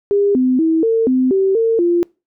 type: tone with pitch steps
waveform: sine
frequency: 403.8 / 255.7 / 323.2 / 452.3 / 257.2 / 385.7 / 453.8 / 346.1 Hz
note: G#4 / C4 / E4 / A4 / C4 / G4 / A#4 / F4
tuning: -49 / -40 / -34 / +48 / -30 / -28 / -47 / -16 cents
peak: -11 dBFS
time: 0.11-2.03 s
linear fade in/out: 0 ms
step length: 240 ms
effects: noise-tail reverb RT60 0.3 s tail -26 dB re dry